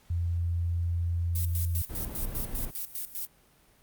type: tone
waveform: sine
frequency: 85.6 Hz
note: F2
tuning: 34 cents flat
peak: -26 dBFS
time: 0.1-1.82 s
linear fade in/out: 5 ms
type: noise with tremolo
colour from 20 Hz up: violet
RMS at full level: -34 dBFS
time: 1.35-3.27 s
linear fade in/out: 5 ms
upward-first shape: square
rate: 5 Hz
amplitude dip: 80%
type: noise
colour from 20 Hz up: brown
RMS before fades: -35 dBFS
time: 1.89-2.71 s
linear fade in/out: 10 ms
effects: pink hiss -62 dBFS RMS until 3.82 s + Opus 48 kbps